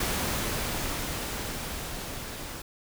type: noise with level ramp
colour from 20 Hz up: pink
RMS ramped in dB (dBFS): -28 to -39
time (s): 0-2.62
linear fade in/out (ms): 5
effects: none